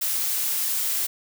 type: noise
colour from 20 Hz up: blue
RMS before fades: -25 dBFS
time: 0.01-1.07 s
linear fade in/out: 10 ms
effects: none